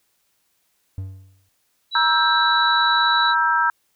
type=tone with exponential decay; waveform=triangle; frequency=95.2 Hz; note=F#2; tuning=50 cents sharp; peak=-22 dBFS; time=0.98-1.49 s; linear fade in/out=0 ms; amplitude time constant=110 ms
type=tone; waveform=sine; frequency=3929 Hz; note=B7; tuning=10 cents flat; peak=-21 dBFS; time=1.91-3.35 s; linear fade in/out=50 ms
type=chord; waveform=sine; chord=E diminished; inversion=second; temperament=just; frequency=949.3 / 1318.5 / 1582.2 Hz; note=Bb5 / E6 / G6; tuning=+31 / 0 / +16 cents; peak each=-20 dBFS; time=1.95-3.7 s; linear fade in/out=2 ms
effects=white hiss -67 dBFS RMS until 3.95 s